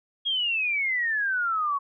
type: exponential sweep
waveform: sine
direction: down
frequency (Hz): 3305 to 1100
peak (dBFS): -23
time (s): 0.25-1.79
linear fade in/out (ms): 20
effects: none